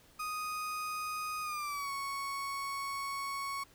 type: tone with pitch glide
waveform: 35% pulse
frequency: 1244.5 to 1108.7 Hz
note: D#6 to C#6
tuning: 0 to 0 cents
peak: -34 dBFS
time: 0.19-3.64 s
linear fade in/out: 10 ms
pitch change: -200 cents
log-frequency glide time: 1.42-1.91 s
effects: pink hiss -62 dBFS RMS until 3.74 s